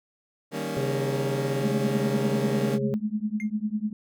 20% pulse chord, Eb dominant seventh, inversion none, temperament equal with one note detuned, 155.56 / 196 / 233.1 / 280.2 Hz, Eb3 / G3 / Bb3 / Db4, 0 / 0 / 0 / +19 cents, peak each -30 dBFS, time 0.51-2.79 s, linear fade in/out 50 ms
harmonic tone, 136 Hz, C#3, 33 cents flat, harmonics 1 / 3 / 4, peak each -29 / -29 / -35 dBFS, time 0.77-2.94 s, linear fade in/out 0 ms
sine tone with tremolo, 212.6 Hz, G#3, 41 cents sharp, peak -21 dBFS, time 1.63-3.93 s, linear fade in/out 2 ms, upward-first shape triangle, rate 10 Hz, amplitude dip 100%
triangle tone with exponential decay, 2118 Hz, C7, 21 cents sharp, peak -29 dBFS, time 3.4-3.5 s, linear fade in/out 1 ms, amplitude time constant 21 ms
effects none

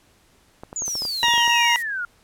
clicks, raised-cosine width 1 ms, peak -21 dBFS, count 12, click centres 0.635 / 0.729 / 0.821 / 0.88 / 0.954 / 1.021 / 1.052 / 1.24 / 1.283 / 1.338 / 1.379 / 1.478 s
sine exponential sweep, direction down, 7040 to 1385 Hz, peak -24 dBFS, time 0.76-2.05 s, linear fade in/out 2 ms
violet noise, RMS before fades -33 dBFS, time 0.85-1.83 s, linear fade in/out 10 ms
harmonic tone, 944 Hz, A#5, 22 cents sharp, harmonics 1 / 2 / 3 / 4 / 6 / 7, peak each -20 / -21 / -20 / -33 / -29 / -36 dBFS, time 1.23-1.76 s, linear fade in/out 0 ms
effects pink hiss -58 dBFS RMS until 2.23 s + low-pass 12000 Hz 12 dB/octave

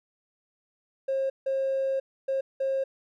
triangle tone bursts at uneven times, 537 Hz, C5, 45 cents sharp, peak -21 dBFS, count 4, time 1.08-1.3 / 1.46-2 / 2.28-2.41 / 2.6-2.84 s, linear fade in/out 10 ms, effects tanh soft clip ceiling -21 dBFS

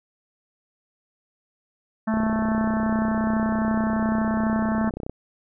harmonic tone, 220 Hz, A3, in tune, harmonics 1 / 3 / 4 / 5 / 6 / 7 / 8, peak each -21 / -31 / -33 / -35 / -37 / -38 / -39 dBFS, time 2.07-4.9 s, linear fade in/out 10 ms
click train, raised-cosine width 2 ms, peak -18 dBFS, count 95, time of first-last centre 2.14-5.096 s, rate 31.8 Hz
effects none

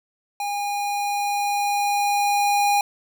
square tone with level ramp, 815 Hz, G#5, 33 cents flat, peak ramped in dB -25 to -17 dBFS, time 0.4-2.81 s, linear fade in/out 2 ms, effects none

